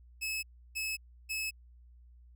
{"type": "tone bursts", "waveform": "sawtooth", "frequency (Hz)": 2590, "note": "E7", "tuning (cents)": -31, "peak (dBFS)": -30, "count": 3, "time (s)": [0.21, 1.51], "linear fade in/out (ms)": 20, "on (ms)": 220, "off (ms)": 320, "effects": ["added 60 Hz sine -54 dBFS peak until 2.35 s"]}